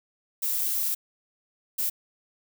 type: noise bursts at uneven times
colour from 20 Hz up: violet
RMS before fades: -27 dBFS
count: 2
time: 0.42-0.95 / 1.78-1.9 s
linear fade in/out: 10 ms
effects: none